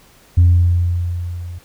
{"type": "tone with level ramp", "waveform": "sine", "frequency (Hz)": 87.31, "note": "F2", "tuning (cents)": 0, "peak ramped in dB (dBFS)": [-4, -27], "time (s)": [0.37, 1.59], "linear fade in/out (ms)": 10, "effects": ["tanh soft clip ceiling -4 dBFS", "pink hiss -49 dBFS RMS until 1.64 s"]}